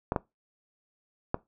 clicks, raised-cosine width 1 ms, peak -12 dBFS, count 3, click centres 0.121 / 0.162 / 1.344 s, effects noise-tail reverb RT60 0.2 s tail -20 dB re dry

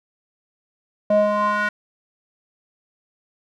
square tone with band-pass filter sweep, 208.2 Hz, G#3, 5 cents sharp, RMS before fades -19 dBFS, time 1.1-1.69 s, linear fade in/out 5 ms, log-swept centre 550 to 1600 Hz, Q 3.9, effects none

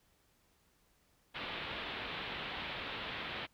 white low-pass noise, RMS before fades -42 dBFS, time 1.34-3.47 s, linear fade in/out 20 ms, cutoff 3700 Hz, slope 48 dB/octave, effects pink hiss -72 dBFS RMS until 3.53 s

